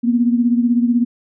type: beating tone pair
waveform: sine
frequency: 236.9 / 252.9 Hz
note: A#3 / B3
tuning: +28 / +41 cents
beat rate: 16 Hz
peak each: -13 / -19 dBFS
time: 0.03-1.05 s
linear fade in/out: 20 ms
effects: none